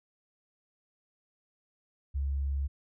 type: tone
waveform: sine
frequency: 69.3 Hz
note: C#2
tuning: in tune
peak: -28 dBFS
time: 2.14-2.68 s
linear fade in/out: 20 ms
effects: none